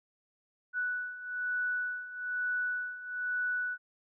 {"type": "beating tone pair", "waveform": "sine", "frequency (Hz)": [1480, 1481.1], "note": ["F#6", "F#6"], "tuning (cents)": [0, 1], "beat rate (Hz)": 1.1, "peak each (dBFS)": [-37, -33], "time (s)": [0.73, 3.78], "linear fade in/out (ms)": 50, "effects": []}